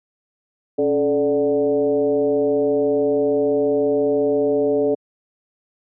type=tone with frequency modulation; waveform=sine; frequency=432.7 Hz; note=A4; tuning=29 cents flat; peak=-15 dBFS; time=0.78-4.95 s; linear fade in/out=10 ms; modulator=154 Hz; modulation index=1; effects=high-pass 150 Hz 12 dB/octave